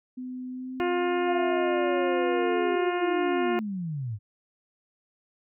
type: tone with pitch glide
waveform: sine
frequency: 253.5 to 264.7 Hz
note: B3 to C4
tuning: +45 to +20 cents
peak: -33 dBFS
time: 0.17-2.76 s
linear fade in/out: 10 ms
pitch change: +75 cents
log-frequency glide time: 0.5-1.07 s
type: harmonic tone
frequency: 354.2 Hz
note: F4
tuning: 24 cents sharp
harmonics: 1 / 2 / 3 / 4 / 5 / 6 / 7 / 8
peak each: -25 / -31 / -35 / -37 / -39 / -41 / -42 / -43 dBFS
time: 0.8-3.59 s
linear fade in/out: 0 ms
type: linear sweep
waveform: sine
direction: down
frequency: 710 to 98 Hz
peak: -29 dBFS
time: 1.25-4.19 s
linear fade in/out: 50 ms
effects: none